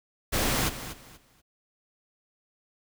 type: noise with echo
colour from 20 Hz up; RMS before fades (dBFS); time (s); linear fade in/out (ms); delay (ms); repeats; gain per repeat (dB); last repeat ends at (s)
pink; -26; 0.32-0.7; 20; 240; 3; -12; 1.42
effects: none